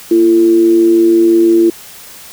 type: tone with amplitude modulation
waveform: sine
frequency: 339.3 Hz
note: F4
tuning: 50 cents flat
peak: -3 dBFS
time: 0.11-1.7 s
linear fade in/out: 5 ms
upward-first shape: sine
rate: 106 Hz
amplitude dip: 45%
effects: white hiss -34 dBFS RMS until 2.32 s